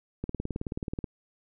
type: click train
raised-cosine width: 3 ms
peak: -19 dBFS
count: 16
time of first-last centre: 0.24-1.042 s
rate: 18.7 Hz
effects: none